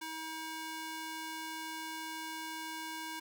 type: tone with high-pass filter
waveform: square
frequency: 319 Hz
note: D#4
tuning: 43 cents sharp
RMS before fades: -42 dBFS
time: 0.01-3.2 s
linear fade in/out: 10 ms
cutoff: 760 Hz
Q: 0.7
effects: none